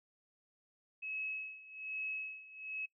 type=tone with tremolo; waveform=sine; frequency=2573 Hz; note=E7; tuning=43 cents flat; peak=-37 dBFS; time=1.02-2.86 s; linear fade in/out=10 ms; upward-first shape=sine; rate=1.2 Hz; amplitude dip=85%; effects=noise-tail reverb RT60 0.1 s tail -21 dB re dry